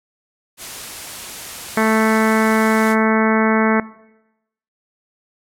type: noise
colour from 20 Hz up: white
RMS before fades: -31 dBFS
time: 0.57-2.96 s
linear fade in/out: 50 ms
type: harmonic tone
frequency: 220 Hz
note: A3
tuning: in tune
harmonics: 1 / 2 / 3 / 4 / 5 / 6 / 7 / 8 / 9 / 10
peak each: -17 / -20 / -22 / -23 / -24 / -25 / -25 / -26 / -27 / -27 dBFS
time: 1.77-3.8 s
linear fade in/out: 2 ms
effects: noise-tail reverb RT60 0.9 s tail -20 dB re dry + low-pass 12000 Hz 12 dB/octave